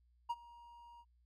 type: tone with ADSR envelope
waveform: triangle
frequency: 946 Hz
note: A#5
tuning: 25 cents sharp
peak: -31 dBFS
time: 0.29-1.05 s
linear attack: 15 ms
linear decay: 41 ms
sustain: -22 dB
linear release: 51 ms
effects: added 60 Hz sine -68 dBFS peak until 1.25 s